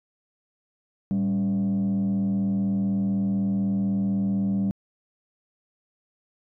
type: tone with frequency modulation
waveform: sine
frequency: 196 Hz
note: G3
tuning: in tune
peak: -19 dBFS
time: 1.11-4.71 s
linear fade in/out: 0 ms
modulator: 84.1 Hz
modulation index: 0.46
effects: tanh soft clip ceiling -20 dBFS